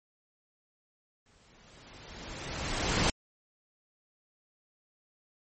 pink noise with exponential growth, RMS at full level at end -25 dBFS, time 1.26-3.1 s, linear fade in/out 2 ms, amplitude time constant 400 ms, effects MP3 32 kbps

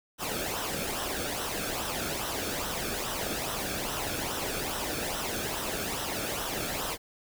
pink noise with flanger, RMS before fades -33 dBFS, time 0.18-6.98 s, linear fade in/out 50 ms, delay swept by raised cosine 0.43 to 1.04 ms, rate 2.4 Hz, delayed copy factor -0.6, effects none

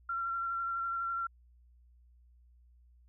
sine tone with vibrato, 1365 Hz, F6, 40 cents flat, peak -32 dBFS, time 0.09-1.27 s, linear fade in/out 5 ms, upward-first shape sine, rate 12 Hz, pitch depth 18 cents each way, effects added 60 Hz sine -59 dBFS peak until 3.08 s

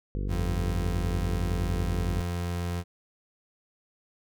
harmonic tone, 49 Hz, G1, in tune, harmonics 1 / 2 / 3 / 4 / 5 / 6 / 7 / 8 / 9 / 10, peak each -29 / -35 / -39 / -41 / -43 / -45 / -46 / -47 / -48 / -49 dBFS, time 0.15-2.21 s, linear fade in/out 0 ms
30% pulse tone, 87.31 Hz, F2, in tune, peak -26 dBFS, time 0.28-2.84 s, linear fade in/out 50 ms
effects none

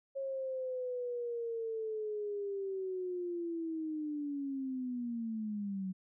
sine linear sweep, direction down, 546 to 185 Hz, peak -35 dBFS, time 0.15-5.93 s, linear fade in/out 20 ms, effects none

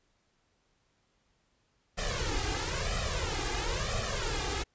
pink noise with flanger, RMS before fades -32 dBFS, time 1.97-4.64 s, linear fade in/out 20 ms, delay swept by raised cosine 1.6 to 2.5 ms, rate 1 Hz, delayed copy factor +1, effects pink hiss -73 dBFS RMS until 4.74 s + resampled to 16000 Hz

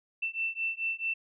sine beating tone pair, 2674 / 2678.6 Hz, E7 / E7, +24 / +27 cents, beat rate 4.6 Hz, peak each -33 / -33 dBFS, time 0.22-1.14 s, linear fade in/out 10 ms, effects none

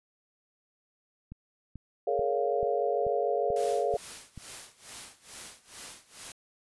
click train, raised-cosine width 5 ms, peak -30 dBFS, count 8, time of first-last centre 1.32-4.377 s, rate 2.29 Hz
sine chord, Bb minor seventh, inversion third, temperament just, 419.5 / 466.2 / 559.4 / 699.2 Hz, Ab4 / Bb4 / Db5 / F5, +17 / 0 / +16 / +2 cents, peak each -31 dBFS, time 2.07-3.97 s, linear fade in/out 5 ms
white noise with tremolo, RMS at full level -42 dBFS, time 3.56-6.32 s, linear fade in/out 2 ms, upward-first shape sine, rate 2.3 Hz, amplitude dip 90%
effects resampled to 24000 Hz

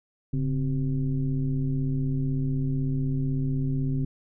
sine tone with frequency modulation, 140 Hz, C#3, 18 cents sharp, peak -23 dBFS, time 0.33-4.05 s, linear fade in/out 5 ms, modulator 122 Hz, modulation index 0.95, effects none

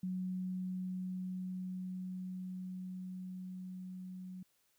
sine tone with level ramp, 184.5 Hz, F#3, 5 cents flat, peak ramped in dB -35 to -44 dBFS, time 0.03-4.43 s, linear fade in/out 5 ms, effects white hiss -75 dBFS RMS until 4.78 s

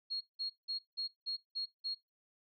sine tone bursts, 4288 Hz, C8, 42 cents sharp, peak -35 dBFS, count 7, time 0.1-1.95 s, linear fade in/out 20 ms, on 110 ms, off 180 ms, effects noise-tail reverb RT60 0.2 s tail -18 dB re dry

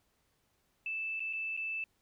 sine tone with dropouts, 2637 Hz, E7, in tune, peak -34 dBFS, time 0.86-1.84 s, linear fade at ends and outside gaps 2 ms, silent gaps 1.196-1.203 / 1.329-1.333 / 1.567-1.574 s, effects pink hiss -75 dBFS RMS until 2.01 s

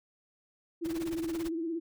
sine tone with vibrato, 329.6 Hz, E4, in tune, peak -31 dBFS, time 0.81-1.8 s, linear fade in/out 20 ms, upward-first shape sine, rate 17 Hz, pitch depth 63 cents each way
pink noise with tremolo, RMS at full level -41 dBFS, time 0.84-1.5 s, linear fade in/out 20 ms, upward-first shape triangle, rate 18 Hz, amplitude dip 100%
effects none

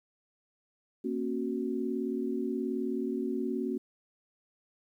sine chord, F# major, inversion first, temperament equal with one note detuned, 233.1 / 271.9 / 370 Hz, A#3 / C#4 / F#4, 0 / -33 / 0 cents, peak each -34 dBFS, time 1.04-3.78 s, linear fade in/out 10 ms, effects 11-bit

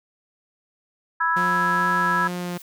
sine chord, E major, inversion second, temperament equal, 987.8 / 1318.5 / 1661.2 Hz, B5 / E6 / G#6, 0 / 0 / 0 cents, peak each -23 dBFS, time 1.2-2.28 s, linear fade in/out 10 ms
sawtooth tone with vibrato, 177.2 Hz, F3, 25 cents sharp, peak -23 dBFS, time 1.36-2.58 s, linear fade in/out 10 ms, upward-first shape sine, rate 2.3 Hz, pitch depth 9 cents each way
blue noise with exponential growth, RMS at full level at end -42 dBFS, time 2.3-2.62 s, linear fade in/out 2 ms, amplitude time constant 69 ms
effects none

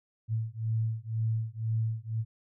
sine beating tone pair, 110.8 / 112.8 Hz, A2 / A2, +13 / +44 cents, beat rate 2 Hz, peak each -31 dBFS, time 0.28-2.25 s, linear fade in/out 50 ms, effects none

